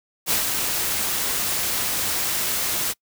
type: noise with ADSR envelope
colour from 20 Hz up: white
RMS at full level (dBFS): -20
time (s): 0.26-2.94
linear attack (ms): 50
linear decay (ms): 120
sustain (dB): -4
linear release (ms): 36
effects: noise-tail reverb RT60 0.1 s tail -25 dB re dry